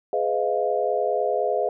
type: chord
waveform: sine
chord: F half-diminished seventh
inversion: first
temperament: just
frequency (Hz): 419.1 / 502.9 / 628.6 / 698.5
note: Ab4 / Cb5 / Eb5 / F5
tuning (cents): +16 / +31 / +18 / 0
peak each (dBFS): -26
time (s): 0.13-1.69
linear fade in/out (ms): 2
effects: none